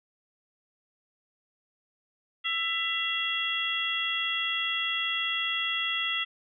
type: harmonic tone with a mistuned harmonic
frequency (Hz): 665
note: E5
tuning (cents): +15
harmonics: 2 / 3 / 4 / 5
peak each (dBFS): -36 / -33 / -32 / -30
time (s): 2.44-6.25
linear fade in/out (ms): 20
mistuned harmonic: 4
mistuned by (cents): +52
effects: none